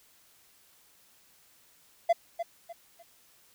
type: tone with echo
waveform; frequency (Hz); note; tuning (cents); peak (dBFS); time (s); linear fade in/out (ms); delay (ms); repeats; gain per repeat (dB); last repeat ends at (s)
triangle; 680; F5; -46; -17; 2.09-2.13; 10; 300; 3; -10; 3.03
effects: white hiss -62 dBFS RMS until 3.54 s